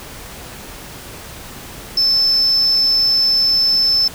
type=tone; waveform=triangle; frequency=5274 Hz; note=E8; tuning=in tune; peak=-9 dBFS; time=1.97-4.08 s; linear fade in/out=5 ms; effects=tanh soft clip ceiling -8 dBFS + pink hiss -34 dBFS RMS until 4.14 s

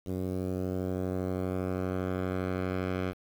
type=tone with low-pass filter sweep; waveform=10% pulse; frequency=92.5 Hz; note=F#2; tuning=in tune; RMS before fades=-32 dBFS; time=0.05-3.14 s; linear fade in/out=50 ms; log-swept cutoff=430 to 2900 Hz; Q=0.74; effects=8-bit

